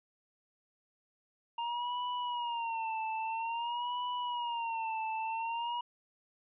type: tone with vibrato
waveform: square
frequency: 932.3 Hz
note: A#5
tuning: in tune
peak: -34 dBFS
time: 1.58-5.81 s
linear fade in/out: 5 ms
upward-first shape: sine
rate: 0.5 Hz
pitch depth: 95 cents each way
effects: resampled to 8000 Hz